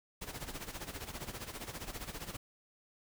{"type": "noise with tremolo", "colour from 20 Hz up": "pink", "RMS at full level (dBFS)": -41, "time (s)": [0.21, 2.37], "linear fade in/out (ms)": 10, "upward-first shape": "sine", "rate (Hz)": 15, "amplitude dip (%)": 75, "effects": []}